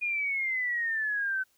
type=exponential sweep; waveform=sine; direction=down; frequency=2456 to 1516 Hz; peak=-27 dBFS; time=0.01-1.44 s; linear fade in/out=20 ms; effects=white hiss -69 dBFS RMS until 1.57 s